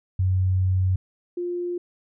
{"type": "tone pair in turn", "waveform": "sine", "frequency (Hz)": [93.2, 351.9], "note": ["F#2", "F4"], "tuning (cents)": [13, 13], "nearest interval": "octave + major seventh", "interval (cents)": 2300, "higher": "second", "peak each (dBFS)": [-18, -25], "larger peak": "first", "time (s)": [[0.19, 0.96], [1.37, 1.78]], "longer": "first", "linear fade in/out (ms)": 5, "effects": []}